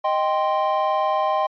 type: chord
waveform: triangle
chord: C minor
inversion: first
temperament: equal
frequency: 622.3 / 784 / 1046.5 Hz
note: Eb5 / G5 / C6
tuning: 0 / 0 / 0 cents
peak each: -21 dBFS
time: 0.04-1.47 s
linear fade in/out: 10 ms
effects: resampled to 11025 Hz